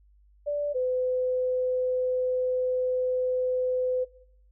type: tone pair in turn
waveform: sine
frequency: 583 / 506.7 Hz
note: D5 / B4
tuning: -13 / +44 cents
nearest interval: major second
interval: 243 cents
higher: first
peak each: -25 / -24 dBFS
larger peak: second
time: 0.46-0.74 / 0.74-4.05 s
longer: second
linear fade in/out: 20 ms
effects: noise-tail reverb RT60 0.6 s tail -17 dB re dry + added 50 Hz sine -56 dBFS peak until 4.51 s